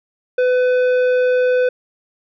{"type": "tone with tanh clipping", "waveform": "sine", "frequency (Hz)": 502, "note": "B4", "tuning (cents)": 28, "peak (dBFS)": -14, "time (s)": [0.38, 1.69], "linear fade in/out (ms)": 5, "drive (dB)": 10, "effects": []}